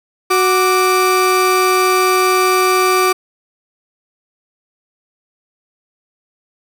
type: tone pair together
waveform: 35% pulse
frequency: 369.8 / 1174 Hz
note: F#4 / D6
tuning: -1 / -1 cents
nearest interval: octave + minor sixth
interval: 2000 cents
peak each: -12 dBFS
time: 0.3-3.13 s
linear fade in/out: 10 ms
effects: none